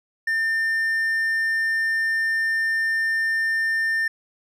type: tone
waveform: triangle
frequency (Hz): 1800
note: A6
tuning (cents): +39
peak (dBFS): -18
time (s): 0.27-4.08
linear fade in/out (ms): 5
effects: none